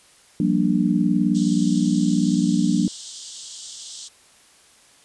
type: chord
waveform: sine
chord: G minor seventh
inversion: third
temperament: just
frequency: 176.4 / 196 / 235.2 / 294 Hz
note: F3 / G3 / Bb3 / D4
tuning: +18 / 0 / +16 / +2 cents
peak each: -22 dBFS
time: 0.4-2.88 s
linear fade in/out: 2 ms
type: band-pass noise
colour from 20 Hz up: white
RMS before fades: -38 dBFS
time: 1.34-4.09 s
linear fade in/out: 20 ms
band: 3000 to 8500 Hz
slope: 96 dB/octave
effects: white hiss -53 dBFS RMS until 5.04 s + resampled to 24000 Hz